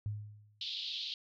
sine tone with exponential decay, 104.8 Hz, G#2, 16 cents sharp, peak -32 dBFS, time 0.06-0.66 s, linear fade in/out 0 ms, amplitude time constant 130 ms
pink band-pass noise, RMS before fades -40 dBFS, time 0.61-1.14 s, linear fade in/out 2 ms, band 3100 to 4400 Hz, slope 48 dB/octave
effects none

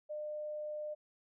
sine tone, 603 Hz, D5, 46 cents sharp, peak -38 dBFS, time 0.09-0.95 s, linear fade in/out 20 ms, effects none

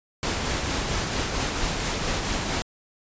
pink noise with tremolo, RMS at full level -25 dBFS, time 0.23-2.62 s, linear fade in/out 0 ms, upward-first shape triangle, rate 4.4 Hz, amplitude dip 35%, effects resampled to 16000 Hz

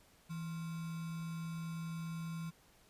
sine tone with sample-and-hold, 164.81 Hz, E3, in tune, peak -39 dBFS, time 0.29-2.51 s, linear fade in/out 20 ms, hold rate 1225 Hz, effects pink hiss -66 dBFS RMS until 2.89 s + resampled to 32000 Hz

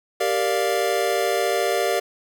square chord, G minor seventh, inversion none, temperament equal, 392 / 466.2 / 587.3 / 698.5 Hz, G4 / Bb4 / D5 / F5, 0 / 0 / 0 / 0 cents, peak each -26 dBFS, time 0.2-2 s, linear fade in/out 10 ms, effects none

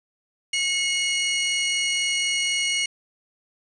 sawtooth tone pair together, 2180 / 2892 Hz, C#7 / F#7, -29 / -40 cents, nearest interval perfect fourth, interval 489 cents, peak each -21 dBFS, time 0.53-2.86 s, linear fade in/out 5 ms, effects resampled to 22050 Hz + 7-bit

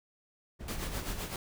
brown noise, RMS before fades -40 dBFS, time 0.59-1.22 s, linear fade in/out 20 ms
pink noise with tremolo, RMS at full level -37 dBFS, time 0.68-1.36 s, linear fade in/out 2 ms, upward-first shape sine, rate 7.8 Hz, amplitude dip 60%
effects none

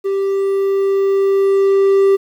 triangle tone with level ramp, 392 Hz, G4, in tune, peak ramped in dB -13 to -6 dBFS, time 0.04-2.17 s, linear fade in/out 20 ms, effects 8-bit

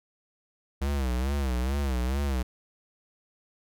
square tone with vibrato, 66.1 Hz, C2, 18 cents sharp, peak -26 dBFS, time 0.81-2.43 s, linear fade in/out 10 ms, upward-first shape sine, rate 2.3 Hz, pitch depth 140 cents each way, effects none

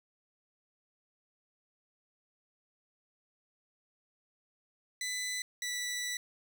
15% pulse tone pair in turn, 2000 / 1967.9 Hz, B6 / B6, +21 / -7 cents, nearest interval unison, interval 28 cents, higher first, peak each -28 dBFS, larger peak neither, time 5.01-5.42 / 5.62-6.17 s, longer second, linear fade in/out 2 ms, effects none

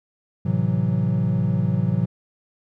triangle chord, F# half-diminished seventh, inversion first, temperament equal, 110 / 130.81 / 164.81 / 185 Hz, A2 / C3 / E3 / F#3, 0 / 0 / 0 / 0 cents, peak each -22 dBFS, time 0.45-2.06 s, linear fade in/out 10 ms, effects none

